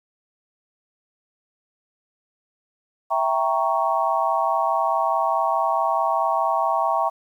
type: chord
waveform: sine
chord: E diminished seventh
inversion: none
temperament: equal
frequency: 659.3 / 784 / 932.3 / 1108.7 Hz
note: E5 / G5 / Bb5 / Db6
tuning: 0 / 0 / 0 / 0 cents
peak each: -24 dBFS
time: 3.1-7.1 s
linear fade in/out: 20 ms
effects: 9-bit